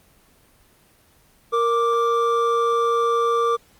triangle tone pair together, 466.2 / 1174.8 Hz, A#4 / D6, 0 / 0 cents, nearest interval octave + major third, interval 1600 cents, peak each -18 dBFS, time 1.52-3.57 s, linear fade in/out 20 ms, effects pink hiss -56 dBFS RMS until 3.79 s + Opus 24 kbps

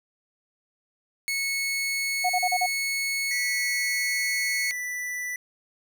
sawtooth tone, 2200 Hz, C#7, 14 cents flat, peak -22 dBFS, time 1.28-4.71 s, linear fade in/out 0 ms
sine tone bursts, 728 Hz, F#5, 28 cents flat, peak -21 dBFS, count 5, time 2.24-2.664 s, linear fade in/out 10 ms, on 56 ms, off 36 ms
square tone with pitch glide, 1966 to 1977.4 Hz, B6 to B6, -8 to +2 cents, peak -30 dBFS, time 3.31-5.36 s, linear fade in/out 2 ms, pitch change +10 cents, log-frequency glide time 3.7-4.29 s
effects none

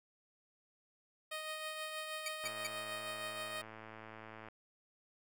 10% pulse tone with tremolo, 622.3 Hz, D#5, in tune, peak -31 dBFS, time 1.31-3.62 s, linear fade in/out 10 ms, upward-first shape triangle, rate 6.3 Hz, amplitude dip 40%
15% pulse tone bursts, 2314 Hz, D7, 26 cents flat, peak -31 dBFS, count 3, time 2.26-2.669 s, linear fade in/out 2 ms, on 23 ms, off 170 ms
click train, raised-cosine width 0.5 ms, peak -35 dBFS, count 226, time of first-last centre 2.44-4.485 s, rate 110 Hz
effects none

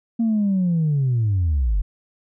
sine linear sweep, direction down, 233.1 to 42 Hz, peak -15 dBFS, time 0.19-1.82 s, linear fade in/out 10 ms, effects tanh soft clip ceiling -14 dBFS

